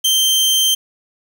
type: tone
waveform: sawtooth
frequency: 3136 Hz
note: G7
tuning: in tune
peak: -9 dBFS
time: 0.04-0.75 s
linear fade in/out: 10 ms
effects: 7-bit